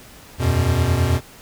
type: chord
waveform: square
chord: E suspended second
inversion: none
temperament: equal with one note detuned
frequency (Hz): 82.41 / 91.75 / 123.47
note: E2 / F#2 / B2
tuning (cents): 0 / -14 / 0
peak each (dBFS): -21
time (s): 0.38-1.21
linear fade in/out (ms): 50
effects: pink hiss -44 dBFS RMS until 1.41 s